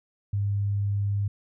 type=tone; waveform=sine; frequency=101 Hz; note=G#2; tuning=48 cents flat; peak=-23 dBFS; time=0.33-1.28 s; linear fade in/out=5 ms; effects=none